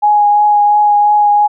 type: tone with vibrato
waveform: sine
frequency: 830.6 Hz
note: G#5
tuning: in tune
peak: -6 dBFS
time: 0.02-1.48 s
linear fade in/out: 20 ms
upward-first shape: triangle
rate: 2.9 Hz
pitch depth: 16 cents each way
effects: none